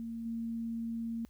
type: tone with level steps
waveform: sine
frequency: 229.4 Hz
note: A#3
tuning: 28 cents flat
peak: -37 / -34 dBFS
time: 0-1.25 s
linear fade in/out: 0 ms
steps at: 0.25 s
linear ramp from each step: 10 ms
effects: added 60 Hz sine -58 dBFS peak until 1.29 s + white hiss -72 dBFS RMS until 1.29 s